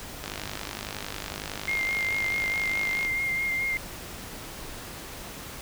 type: click train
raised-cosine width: 0.2 ms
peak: -16 dBFS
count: 144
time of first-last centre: 0.24-3.049 s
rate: 50.9 Hz
type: tone with vibrato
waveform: sine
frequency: 2117 Hz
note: C7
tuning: 20 cents sharp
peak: -25 dBFS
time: 1.68-3.77 s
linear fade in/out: 0 ms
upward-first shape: sine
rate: 4.7 Hz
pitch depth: 21 cents each way
effects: pink hiss -40 dBFS RMS until 5.61 s

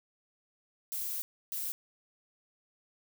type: noise bursts at uneven times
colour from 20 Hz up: violet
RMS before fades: -36 dBFS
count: 2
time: 0.92-1.22 / 1.52-1.72 s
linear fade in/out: 0 ms
effects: none

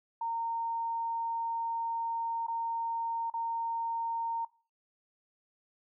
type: tone with dropouts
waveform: sine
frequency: 920 Hz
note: A#5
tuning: 23 cents flat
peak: -31 dBFS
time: 0.21-4.45 s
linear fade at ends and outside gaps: 5 ms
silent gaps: 2.467-2.481 / 3.301-3.338 s
effects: noise-tail reverb RT60 0.4 s tail -22 dB re dry

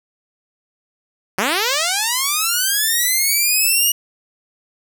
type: linear sweep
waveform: 5% pulse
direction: up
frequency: 174.61 to 2900 Hz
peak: -5 dBFS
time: 1.38-3.92 s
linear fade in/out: 5 ms
effects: none

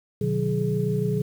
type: tone cluster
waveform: sine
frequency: 124.9 / 152 / 184 / 420.4 Hz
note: B2 / D#3 / F#3 / G#4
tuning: +20 / -40 / -9 / +21 cents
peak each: -27 dBFS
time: 0.21-1.22 s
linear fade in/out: 5 ms
effects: 8-bit

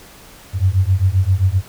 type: beating tone pair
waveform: sine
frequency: 90.7 / 98.3 Hz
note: F#2 / G2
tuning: -34 / +5 cents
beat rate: 7.6 Hz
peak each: -15 dBFS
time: 0.53-1.62 s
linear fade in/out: 50 ms
effects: pink hiss -42 dBFS RMS until 1.68 s

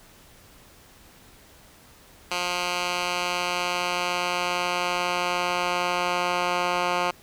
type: tone with band-pass filter sweep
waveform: 10% pulse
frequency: 177.6 Hz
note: F3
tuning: 29 cents sharp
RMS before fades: -26 dBFS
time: 2.31-7.11 s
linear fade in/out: 5 ms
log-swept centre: 3100 to 1600 Hz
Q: 0.71
effects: pink hiss -52 dBFS RMS until 7.22 s

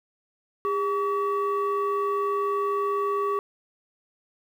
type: tone pair together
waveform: sine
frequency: 404.6 / 1138 Hz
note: G#4 / C#6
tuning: -45 / +45 cents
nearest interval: octave + tritone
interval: 1790 cents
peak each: -24 dBFS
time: 0.65-3.39 s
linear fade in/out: 0 ms
effects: tanh soft clip ceiling -19 dBFS + 9-bit

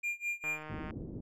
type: tone with tremolo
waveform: triangle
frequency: 2400 Hz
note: D7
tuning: 37 cents sharp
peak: -29 dBFS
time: 0.03-0.63 s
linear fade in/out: 10 ms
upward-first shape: sine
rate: 4.8 Hz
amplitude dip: 95%
type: click train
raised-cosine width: 0.5 ms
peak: -30 dBFS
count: 73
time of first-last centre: 0.44-0.908 s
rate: 154 Hz
type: low-pass noise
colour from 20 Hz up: white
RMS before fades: -42 dBFS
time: 0.69-1.21 s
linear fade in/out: 10 ms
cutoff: 340 Hz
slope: 24 dB/octave
effects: none

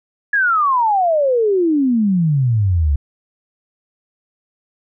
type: exponential sweep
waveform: sine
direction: down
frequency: 1709 to 68 Hz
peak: -12 dBFS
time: 0.33-2.96 s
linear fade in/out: 5 ms
effects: none

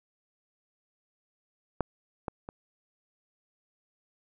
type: clicks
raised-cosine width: 1 ms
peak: -12 / -18 / -25 dBFS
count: 3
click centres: 1.807 / 2.282 / 2.489 s
effects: none

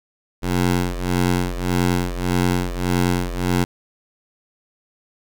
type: ring-modulated tone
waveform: 15% pulse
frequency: 89.5 Hz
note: F2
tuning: 43 cents sharp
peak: -9 dBFS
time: 0.42-3.65 s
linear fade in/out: 20 ms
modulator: 45.6 Hz
effects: none

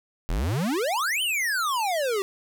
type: exponential two-way sweep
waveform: square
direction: up then down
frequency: 37 to 3136 to 377.2 Hz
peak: -24 dBFS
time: 0.29-2.22 s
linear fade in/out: 0 ms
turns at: 1.22 s
effects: none

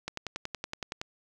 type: click train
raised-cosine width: 0.2 ms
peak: -17 dBFS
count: 11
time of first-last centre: 0.08-1.015 s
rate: 10.7 Hz
effects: none

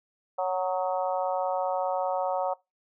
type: harmonic tone with a mistuned harmonic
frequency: 185 Hz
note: F#3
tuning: in tune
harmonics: 3 / 4 / 5 / 6 / 7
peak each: -29 / -29 / -33 / -39 / -39 dBFS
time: 0.38-2.54 s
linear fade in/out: 10 ms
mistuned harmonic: 7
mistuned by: -36 cents
effects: noise-tail reverb RT60 0.2 s tail -21 dB re dry

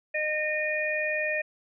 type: harmonic tone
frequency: 612 Hz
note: D#5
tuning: 29 cents flat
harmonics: 1 / 3 / 4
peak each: -30 / -30 / -30 dBFS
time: 0.14-1.42 s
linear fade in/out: 10 ms
effects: none

